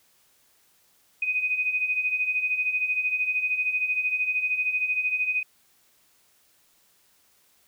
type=beating tone pair; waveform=sine; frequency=2489 / 2502 Hz; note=D#7 / D#7; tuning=0 / +9 cents; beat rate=13 Hz; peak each=-30 / -24 dBFS; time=1.22-5.43 s; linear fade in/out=5 ms; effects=white hiss -63 dBFS RMS until 7.67 s